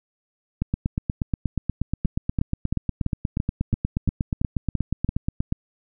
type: two click trains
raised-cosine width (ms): 5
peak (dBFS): -10 / -10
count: 10 / 42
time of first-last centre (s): 2.05-5.091 / 0.62-5.524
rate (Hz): 2.96 / 8.36
effects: none